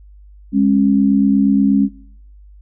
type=tone pair together; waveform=sine; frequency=204.3 / 272.7 Hz; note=G#3 / C#4; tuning=-28 / -28 cents; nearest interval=perfect fourth; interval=500 cents; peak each=-13 dBFS; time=0.52-1.89 s; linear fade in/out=50 ms; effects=noise-tail reverb RT60 0.6 s tail -19 dB re dry + added 50 Hz sine -39 dBFS peak until 2.61 s